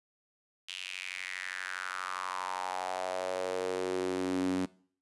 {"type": "tone with high-pass filter sweep", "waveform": "sawtooth", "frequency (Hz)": 92.4, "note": "F#2", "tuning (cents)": -2, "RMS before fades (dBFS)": -35, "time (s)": [0.68, 4.66], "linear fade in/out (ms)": 10, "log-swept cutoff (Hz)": [3000, 240], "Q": 4.4, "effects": ["noise-tail reverb RT60 0.5 s tail -21 dB re dry", "resampled to 24000 Hz"]}